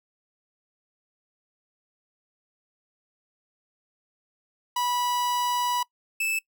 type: tone pair in turn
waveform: 45% pulse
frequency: 980 / 2628 Hz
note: B5 / E7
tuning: -14 / -6 cents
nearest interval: octave + perfect fourth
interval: 1708 cents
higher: second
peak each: -24 dBFS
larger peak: neither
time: 4.76-5.83 / 6.2-6.39 s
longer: first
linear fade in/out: 5 ms
effects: noise-tail reverb RT60 0.1 s tail -23 dB re dry